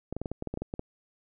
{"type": "clicks", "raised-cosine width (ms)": 2, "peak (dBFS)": -20, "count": 12, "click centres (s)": [0.126, 0.166, 0.216, 0.258, 0.316, 0.424, 0.473, 0.54, 0.574, 0.62, 0.739, 0.794], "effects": []}